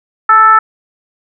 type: tone with frequency modulation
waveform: sine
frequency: 1318.5 Hz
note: E6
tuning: in tune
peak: -3 dBFS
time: 0.29-0.59 s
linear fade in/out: 5 ms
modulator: 444 Hz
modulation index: 0.59
effects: none